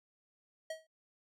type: tone with exponential decay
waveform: square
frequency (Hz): 638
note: D#5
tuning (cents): +43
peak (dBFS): -36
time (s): 0.7-0.87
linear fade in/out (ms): 5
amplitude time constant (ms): 36
effects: noise-tail reverb RT60 0.2 s tail -26 dB re dry + low-pass 10000 Hz 12 dB/octave